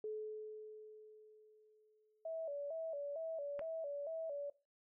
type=tone with exponential decay; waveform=sine; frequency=430 Hz; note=A4; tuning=40 cents flat; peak=-39 dBFS; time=0.04-2.48 s; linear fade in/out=2 ms; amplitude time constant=530 ms
type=tone with vibrato; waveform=sine; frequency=610 Hz; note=D#5; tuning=34 cents flat; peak=-40 dBFS; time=2.25-4.5 s; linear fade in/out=5 ms; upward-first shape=square; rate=2.2 Hz; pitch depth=110 cents each way
type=click; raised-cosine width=0.5 ms; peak=-33 dBFS; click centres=3.593 s
effects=noise-tail reverb RT60 0.3 s tail -18 dB re dry